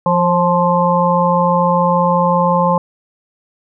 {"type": "harmonic tone with a mistuned harmonic", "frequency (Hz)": 174.61, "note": "F3", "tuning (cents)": 0, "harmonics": [1, 3, 5, 6], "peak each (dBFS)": [-16, -16, -16, -16], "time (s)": [0.06, 2.78], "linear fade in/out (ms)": 2, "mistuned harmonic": 3, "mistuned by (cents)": 28, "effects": []}